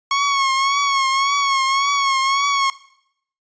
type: tone with vibrato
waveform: sawtooth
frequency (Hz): 1100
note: C#6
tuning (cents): -14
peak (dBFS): -12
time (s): 0.11-2.7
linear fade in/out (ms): 2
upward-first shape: triangle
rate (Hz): 1.8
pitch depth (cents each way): 57
effects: noise-tail reverb RT60 0.7 s tail -18 dB re dry + resampled to 16000 Hz